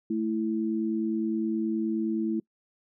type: tone pair together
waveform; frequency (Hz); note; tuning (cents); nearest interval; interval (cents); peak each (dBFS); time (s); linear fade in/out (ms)
sine; 220 / 329.6; A3 / E4; 0 / 0; perfect fifth; 700; -28; 0.1-2.4; 5
effects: noise-tail reverb RT60 0.1 s tail -25 dB re dry